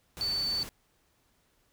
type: tone in noise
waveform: sine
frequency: 4513 Hz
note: C#8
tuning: 30 cents sharp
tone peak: -28 dBFS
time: 0.21-0.63 s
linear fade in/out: 0 ms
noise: pink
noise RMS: -43 dBFS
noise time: 0.17-0.69 s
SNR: +12 dB
effects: pink hiss -70 dBFS RMS until 1.72 s